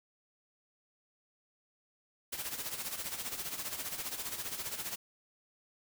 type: noise with tremolo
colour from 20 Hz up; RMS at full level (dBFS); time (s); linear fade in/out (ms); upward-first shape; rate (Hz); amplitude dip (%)
white; -37; 2.32-4.96; 10; sine; 15; 65
effects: none